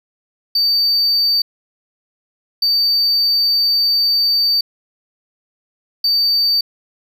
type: tone bursts at uneven times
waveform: triangle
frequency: 4605 Hz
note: D8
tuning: 35 cents flat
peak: -11 dBFS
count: 3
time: 0.55-1.42 / 2.62-4.61 / 6.04-6.61 s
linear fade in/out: 5 ms
effects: none